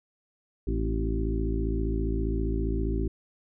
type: harmonic tone with a mistuned harmonic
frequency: 55 Hz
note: A1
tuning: in tune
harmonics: 1 / 2 / 3 / 4 / 5 / 6 / 7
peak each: -27 / -35 / -37 / -39 / -35 / -35 / -35 dBFS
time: 0.67-3.08 s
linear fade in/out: 5 ms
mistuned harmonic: 5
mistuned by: -44 cents
effects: none